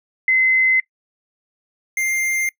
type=tone pair in turn; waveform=sine / square; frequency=2052 / 2102 Hz; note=C7 / C7; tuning=-34 / +7 cents; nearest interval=unison; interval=41 cents; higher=second; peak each=-12 / -19 dBFS; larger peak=first; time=0.28-0.8 / 1.97-2.49 s; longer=neither; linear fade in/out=2 ms; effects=noise-tail reverb RT60 0.1 s tail -23 dB re dry